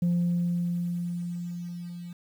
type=tone with level ramp; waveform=sine; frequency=174.1 Hz; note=F3; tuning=5 cents flat; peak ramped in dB=-19 to -37 dBFS; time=0.02-2.13 s; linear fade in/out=5 ms; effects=tanh soft clip ceiling -20 dBFS + 9-bit